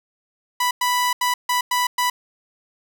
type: tone bursts at uneven times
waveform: sawtooth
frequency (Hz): 988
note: B5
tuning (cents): 0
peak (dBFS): -14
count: 6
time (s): 0.6-0.71 / 0.81-1.13 / 1.21-1.34 / 1.49-1.61 / 1.71-1.87 / 1.98-2.1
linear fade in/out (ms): 5
effects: none